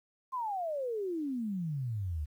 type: exponential sweep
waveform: sine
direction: down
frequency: 1069 to 70.7 Hz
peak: -32 dBFS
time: 0.32-2.26 s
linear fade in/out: 20 ms
effects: 11-bit